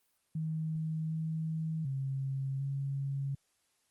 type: tone with pitch steps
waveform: sine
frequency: 158.4 / 159.6 / 135.3 / 138.1 Hz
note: D#3 / D#3 / C#3 / C#3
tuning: +31 / +44 / -42 / -6 cents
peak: -32 dBFS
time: 0.35-3.35 s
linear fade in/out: 5 ms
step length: 750 ms
effects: white hiss -75 dBFS RMS until 3.9 s + Opus 32 kbps